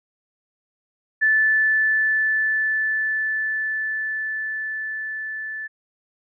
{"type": "tone with level ramp", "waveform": "sine", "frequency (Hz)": 1749, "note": "A6", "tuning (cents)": -11, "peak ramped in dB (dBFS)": [-14, -28], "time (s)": [1.21, 5.68], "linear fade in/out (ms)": 20, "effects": []}